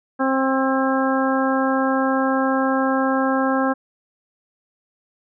harmonic tone with a mistuned harmonic, 265.4 Hz, C4, 25 cents sharp, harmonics 1 / 2 / 3 / 4 / 5 / 6, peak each -20 / -23 / -25 / -26 / -27 / -28 dBFS, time 0.19-3.74 s, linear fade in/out 20 ms, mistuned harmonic 6, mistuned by +19 cents, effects none

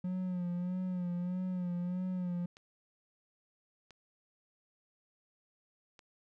triangle tone with vibrato, 180 Hz, F#3, 47 cents flat, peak -31 dBFS, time 0.04-2.46 s, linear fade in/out 5 ms, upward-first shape sine, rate 1.6 Hz, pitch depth 47 cents each way
clicks, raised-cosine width 0.2 ms, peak -37 dBFS, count 3, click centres 2.569 / 3.907 / 5.992 s
effects none

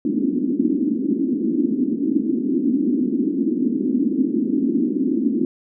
pink band-pass noise, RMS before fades -20 dBFS, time 0.05-5.45 s, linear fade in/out 2 ms, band 230 to 320 Hz, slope 48 dB/octave, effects none

